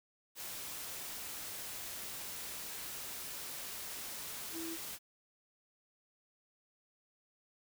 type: tone in noise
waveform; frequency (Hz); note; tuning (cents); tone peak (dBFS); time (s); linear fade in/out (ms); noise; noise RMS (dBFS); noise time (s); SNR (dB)
sine; 329.6; E4; 0; -41; 4.52-4.78; 50; white; -44; 0.35-4.99; 0
effects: none